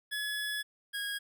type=tone pair in turn; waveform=25% pulse; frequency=1700 / 1643 Hz; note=G#6 / G#6; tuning=+40 / -19 cents; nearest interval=minor second; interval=59 cents; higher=first; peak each=-29 / -30 dBFS; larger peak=first; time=0.11-0.63 / 0.93-1.19 s; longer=first; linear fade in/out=20 ms; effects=none